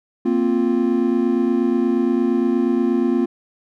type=chord; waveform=triangle; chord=Bb suspended second; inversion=none; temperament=equal; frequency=233.1 / 261.6 / 349.2 Hz; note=Bb3 / C4 / F4; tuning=0 / 0 / 0 cents; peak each=-18 dBFS; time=0.25-3.26 s; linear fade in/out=10 ms; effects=none